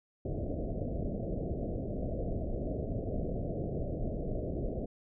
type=low-pass noise; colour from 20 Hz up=pink; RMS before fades=-35 dBFS; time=0.25-4.86 s; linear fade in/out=5 ms; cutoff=680 Hz; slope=96 dB/octave; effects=none